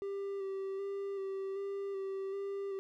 triangle tone with vibrato, 392 Hz, G4, in tune, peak -34 dBFS, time 0.02-2.79 s, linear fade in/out 0 ms, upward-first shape square, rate 1.3 Hz, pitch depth 19 cents each way, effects none

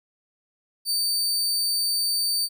sawtooth tone, 4595 Hz, D8, 39 cents flat, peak -19 dBFS, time 0.85-2.49 s, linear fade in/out 50 ms, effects none

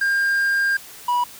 triangle tone pair in turn, 1603 / 975.2 Hz, G6 / B5, +38 / -22 cents, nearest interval major sixth, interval 860 cents, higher first, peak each -15 dBFS, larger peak neither, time 0.01-0.77 / 1.08-1.24 s, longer first, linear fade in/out 5 ms, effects white hiss -41 dBFS RMS until 1.39 s

